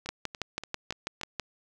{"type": "two click trains", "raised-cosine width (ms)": 0.2, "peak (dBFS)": [-14, -22], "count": [9, 5], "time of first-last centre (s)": [[0.09, 1.397], [0.06, 1.213]], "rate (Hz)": [6.12, 3.47], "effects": []}